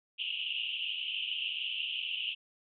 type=band-pass noise; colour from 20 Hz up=white; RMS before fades=-36 dBFS; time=0.18-2.35 s; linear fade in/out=20 ms; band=2700 to 3100 Hz; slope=96 dB/octave; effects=none